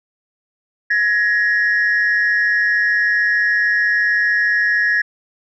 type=tone pair together; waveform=sine; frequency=1674.5 / 1881 Hz; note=G#6 / A#6; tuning=+14 / +15 cents; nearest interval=major second; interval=201 cents; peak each=-14 / -15 dBFS; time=0.9-5.02 s; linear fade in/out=10 ms; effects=tanh soft clip ceiling -9 dBFS